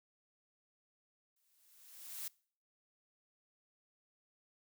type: noise with exponential growth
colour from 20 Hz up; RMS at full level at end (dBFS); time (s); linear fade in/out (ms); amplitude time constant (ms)
blue; -41; 1.36-2.28; 5; 200
effects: noise-tail reverb RT60 0.5 s tail -24 dB re dry